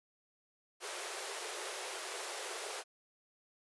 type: high-pass noise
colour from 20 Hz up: pink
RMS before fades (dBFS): -42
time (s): 0.8-2.84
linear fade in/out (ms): 50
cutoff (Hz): 360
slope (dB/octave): 96
effects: resampled to 24000 Hz